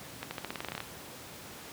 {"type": "accelerating click train", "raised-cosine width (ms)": 0.3, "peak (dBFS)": -19, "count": 13, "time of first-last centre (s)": [0.23, 0.804], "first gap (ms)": 80, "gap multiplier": 0.9, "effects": ["pink hiss -46 dBFS RMS until 1.72 s", "high-pass 100 Hz 12 dB/octave"]}